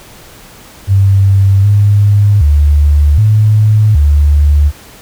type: tone with pitch steps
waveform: sine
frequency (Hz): 97.8 / 102.3 / 73.4 / 107.1 / 73.2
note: G2 / G#2 / D2 / A2 / D2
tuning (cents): -4 / -26 / 0 / -46 / -5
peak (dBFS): -4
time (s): 0.87-4.72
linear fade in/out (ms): 50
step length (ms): 770
effects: pink hiss -36 dBFS RMS until 5.01 s